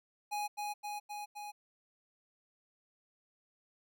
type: tone with echo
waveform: square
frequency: 830.6 Hz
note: G#5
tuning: in tune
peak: -35 dBFS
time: 0.31-0.48 s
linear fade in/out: 20 ms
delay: 260 ms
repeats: 4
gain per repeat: -2 dB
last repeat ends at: 1.52 s
effects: none